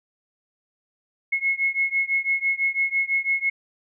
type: beating tone pair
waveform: sine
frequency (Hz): 2173 / 2179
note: C#7 / C#7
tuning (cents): -35 / -30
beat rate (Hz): 6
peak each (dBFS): -23 / -24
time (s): 1.32-3.5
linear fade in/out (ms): 10
effects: none